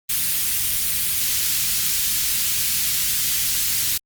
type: band-stop noise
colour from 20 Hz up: white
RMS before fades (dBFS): -21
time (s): 0.09-3.98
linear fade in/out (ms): 10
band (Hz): 150 to 2400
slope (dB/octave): 12
effects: Opus 32 kbps